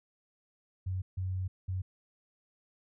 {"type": "tone bursts at uneven times", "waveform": "sine", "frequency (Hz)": 93.1, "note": "F#2", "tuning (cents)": 11, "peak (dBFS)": -31, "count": 3, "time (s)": [[0.86, 1.02], [1.17, 1.48], [1.68, 1.82]], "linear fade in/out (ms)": 10, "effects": []}